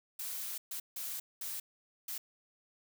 blue noise bursts at uneven times, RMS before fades -40 dBFS, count 5, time 0.19-0.58 / 0.71-0.8 / 0.96-1.2 / 1.41-1.6 / 2.08-2.18 s, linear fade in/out 5 ms, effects none

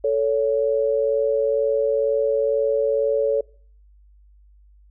sine tone pair together, 440 / 562.1 Hz, A4 / C#5, 0 / +24 cents, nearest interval major third, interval 424 cents, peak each -20 dBFS, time 0.04-3.41 s, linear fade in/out 5 ms, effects noise-tail reverb RT60 0.5 s tail -24 dB re dry + added 50 Hz sine -49 dBFS peak until 4.9 s

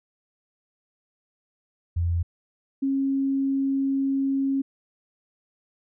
sine tone pair in turn, 85.5 / 272 Hz, F2 / C#4, -36 / -33 cents, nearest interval octave + minor sixth, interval 2003 cents, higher second, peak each -21 dBFS, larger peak neither, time 1.96-2.23 / 2.82-4.62 s, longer second, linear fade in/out 10 ms, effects none

